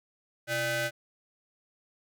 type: ring-modulated tone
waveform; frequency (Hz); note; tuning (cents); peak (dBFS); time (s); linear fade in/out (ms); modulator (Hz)
sawtooth; 466.2; A#4; 0; -21; 0.47-0.91; 50; 1060
effects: none